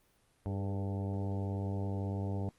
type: harmonic tone with a mistuned harmonic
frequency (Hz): 98.2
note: G2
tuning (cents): +4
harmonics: 1 / 2 / 3 / 4 / 5 / 6 / 7 / 8 / 9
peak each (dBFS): -34 / -40 / -44 / -46 / -48 / -50 / -51 / -52 / -53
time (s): 0.46-2.49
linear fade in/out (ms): 0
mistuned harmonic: 4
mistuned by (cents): +42
effects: pink hiss -70 dBFS RMS until 2.58 s + Opus 32 kbps